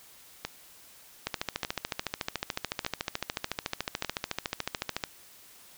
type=two click trains; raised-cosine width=0.2 ms; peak=-12 / -14 dBFS; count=53 / 4; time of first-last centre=1.27-5.038 / 0.45-4.047 s; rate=13.8 / 0.834 Hz; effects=white hiss -54 dBFS RMS until 5.77 s